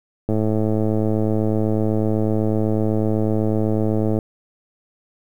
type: click train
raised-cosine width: 2 ms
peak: -8 dBFS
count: 422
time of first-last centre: 0.29-4.188 s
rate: 108 Hz
effects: 8-bit